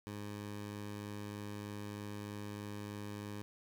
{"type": "tone", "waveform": "15% pulse", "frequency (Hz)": 103.2, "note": "G#2", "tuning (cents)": -10, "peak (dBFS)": -36, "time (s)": [0.07, 3.42], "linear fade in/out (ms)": 0, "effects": []}